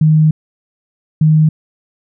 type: tone pair in turn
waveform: sine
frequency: 155.56 / 155.56 Hz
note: D#3 / D#3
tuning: 0 / 0 cents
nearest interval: unison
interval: 0 cents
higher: neither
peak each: -6 dBFS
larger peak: neither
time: 0.01-0.31 / 1.21-1.49 s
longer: first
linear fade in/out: 5 ms
effects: none